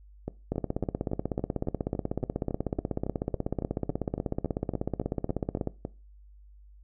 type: two click trains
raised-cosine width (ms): 2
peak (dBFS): -19 / -15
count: 21 / 85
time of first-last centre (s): 0.28-5.851 / 0.52-5.673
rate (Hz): 3.59 / 16.3
effects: noise-tail reverb RT60 0.3 s tail -20 dB re dry + added 50 Hz sine -50 dBFS peak until 6.83 s